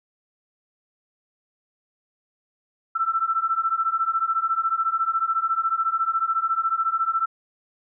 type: beating tone pair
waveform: sine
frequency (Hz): 1325 / 1339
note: E6 / E6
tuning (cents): +9 / +27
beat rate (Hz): 14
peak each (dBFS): -24 / -23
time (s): 2.95-7.26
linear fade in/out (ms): 10
effects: none